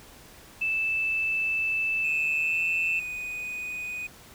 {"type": "tone with pitch glide", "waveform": "sine", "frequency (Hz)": [2637, 2654], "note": ["E7", "E7"], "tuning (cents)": [0, 11], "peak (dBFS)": -24, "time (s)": [0.61, 3], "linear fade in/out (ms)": 10, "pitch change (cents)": 11, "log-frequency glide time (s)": [2.38, 2.61]}
{"type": "tone", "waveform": "triangle", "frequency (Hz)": 2486, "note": "D#7", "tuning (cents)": -2, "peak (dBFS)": -30, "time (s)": [2.04, 4.07], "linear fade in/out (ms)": 5}
{"effects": ["pink hiss -50 dBFS RMS until 4.34 s"]}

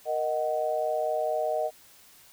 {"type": "chord", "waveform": "sine", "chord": "D# minor", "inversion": "second", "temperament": "just", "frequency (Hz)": [466.7, 622.3, 746.7], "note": ["A#4", "D#5", "F#5"], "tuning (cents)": [2, 0, 16], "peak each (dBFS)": [-33, -27, -31], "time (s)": [0.05, 1.71], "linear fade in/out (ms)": 50, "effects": ["white hiss -55 dBFS RMS until 2.32 s"]}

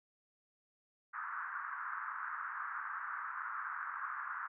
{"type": "band-pass noise", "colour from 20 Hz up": "pink", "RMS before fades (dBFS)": -42, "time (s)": [1.13, 4.48], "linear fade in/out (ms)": 20, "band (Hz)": [1100, 1600], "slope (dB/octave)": 48, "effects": []}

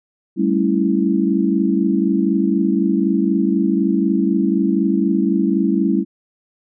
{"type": "chord", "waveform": "sine", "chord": "A dominant seventh", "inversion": "third", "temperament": "equal", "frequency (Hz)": [196, 220, 277.2, 329.6], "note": ["G3", "A3", "C#4", "E4"], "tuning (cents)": [0, 0, 0, 0], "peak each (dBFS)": [-18, -21, -20, -19], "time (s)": [0.36, 6.05], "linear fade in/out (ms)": 50, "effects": []}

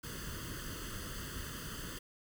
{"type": "noise with comb filter", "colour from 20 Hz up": "pink", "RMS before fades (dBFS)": -43, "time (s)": [0.03, 1.99], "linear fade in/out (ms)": 10, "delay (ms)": 0.64, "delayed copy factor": 0.9, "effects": []}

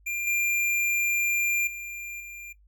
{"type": "tone with level steps", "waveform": "square", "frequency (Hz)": 2390, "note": "D7", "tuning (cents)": 30, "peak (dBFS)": [-29, -24, -36, -40], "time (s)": [0.06, 2.53], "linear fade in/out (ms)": 10, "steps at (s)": [0.27, 1.67, 2.2], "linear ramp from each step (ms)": 2, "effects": ["noise-tail reverb RT60 0.1 s tail -17 dB re dry", "added 50 Hz sine -55 dBFS peak until 2.67 s"]}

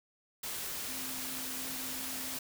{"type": "tone in noise", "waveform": "sine", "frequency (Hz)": 260, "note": "C4", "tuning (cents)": -11, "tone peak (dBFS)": -47, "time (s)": [0.88, 2.37], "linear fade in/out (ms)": 5, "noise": "white", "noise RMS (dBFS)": -39, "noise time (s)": [0.43, 2.39], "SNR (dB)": -11, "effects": []}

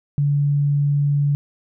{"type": "tone", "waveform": "sine", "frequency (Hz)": 143.7, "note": "D3", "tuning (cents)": -37, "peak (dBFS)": -15, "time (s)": [0.18, 1.35], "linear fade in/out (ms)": 0, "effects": []}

